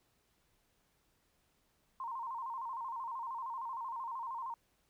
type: tone with vibrato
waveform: sine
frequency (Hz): 987.8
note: B5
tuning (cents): 0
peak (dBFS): -38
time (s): 2-4.54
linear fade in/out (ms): 2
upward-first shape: square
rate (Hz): 13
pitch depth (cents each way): 110
effects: pink hiss -75 dBFS RMS until 4.89 s